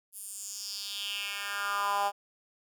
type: tone with high-pass filter sweep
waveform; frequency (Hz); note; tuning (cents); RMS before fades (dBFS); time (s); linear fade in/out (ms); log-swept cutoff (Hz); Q
10% pulse; 201.8; G#3; -49; -34; 0.12-2.12; 50; 11000 to 750; 3.5
effects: none